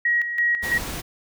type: tone with tremolo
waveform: sine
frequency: 1900 Hz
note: A#6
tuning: 33 cents sharp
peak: -17 dBFS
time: 0.05-0.78 s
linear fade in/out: 5 ms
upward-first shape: square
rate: 3 Hz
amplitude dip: 60%
type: noise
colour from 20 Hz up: pink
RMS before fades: -31 dBFS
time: 0.62-1.02 s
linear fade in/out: 20 ms
effects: none